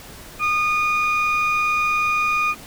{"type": "tone pair together", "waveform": "sine", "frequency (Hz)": [1227, 2450], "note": ["D#6", "D#7"], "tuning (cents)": [-25, -27], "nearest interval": "octave", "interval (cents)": 1198, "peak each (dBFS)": -18, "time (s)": [0.39, 2.55], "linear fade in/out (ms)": 50, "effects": ["tanh soft clip ceiling -14 dBFS", "pink hiss -40 dBFS RMS until 2.66 s"]}